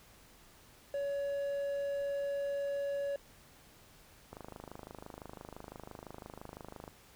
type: tone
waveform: triangle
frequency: 563 Hz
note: C#5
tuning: 27 cents sharp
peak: -31 dBFS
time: 0.94-3.16 s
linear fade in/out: 2 ms
type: click train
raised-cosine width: 1 ms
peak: -31 dBFS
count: 67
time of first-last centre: 4.33-6.878 s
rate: 25.9 Hz
effects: pink hiss -60 dBFS RMS until 7.15 s